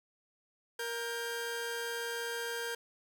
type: tone pair together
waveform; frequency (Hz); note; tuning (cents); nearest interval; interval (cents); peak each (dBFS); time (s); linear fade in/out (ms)
sawtooth; 468.7 / 1591; A#4 / G6; +9 / +25; octave + major sixth; 2116; -34 / -35; 0.79-2.75; 5
effects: 10-bit